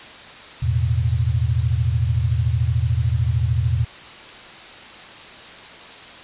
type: chord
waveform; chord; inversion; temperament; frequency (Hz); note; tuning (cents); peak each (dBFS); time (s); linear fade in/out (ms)
sine; E suspended fourth; none; equal; 82.41 / 110 / 123.47; E2 / A2 / B2; 0 / 0 / 0; -21; 0.62-3.85; 10
effects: white hiss -39 dBFS RMS until 6.23 s + resampled to 8000 Hz